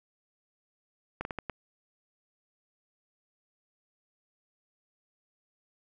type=slowing click train; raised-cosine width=0.5 ms; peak=-19 dBFS; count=5; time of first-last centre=1.21-1.497 s; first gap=41 ms; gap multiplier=1.39; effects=none